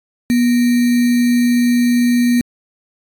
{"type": "tone with sample-and-hold", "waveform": "sine", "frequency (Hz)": 242.2, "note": "B3", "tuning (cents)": -34, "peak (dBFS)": -10, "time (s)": [0.3, 2.41], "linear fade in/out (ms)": 0, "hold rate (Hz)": 2100, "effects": ["AAC 64 kbps"]}